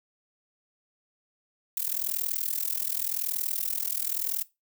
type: noise with amplitude modulation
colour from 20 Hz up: violet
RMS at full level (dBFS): -26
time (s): 1.77-4.43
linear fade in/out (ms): 2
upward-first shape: sine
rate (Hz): 40.9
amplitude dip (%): 95
effects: noise-tail reverb RT60 0.2 s tail -18 dB re dry